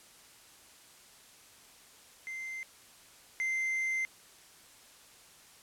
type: tone pair in turn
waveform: triangle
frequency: 2081 / 2081 Hz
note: C7 / C7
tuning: -10 / -10 cents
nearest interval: unison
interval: 0 cents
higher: neither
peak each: -36 / -28 dBFS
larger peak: second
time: 2.27-2.63 / 3.4-4.05 s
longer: second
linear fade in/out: 0 ms
effects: white hiss -57 dBFS RMS until 5.62 s + low-pass 11000 Hz 12 dB/octave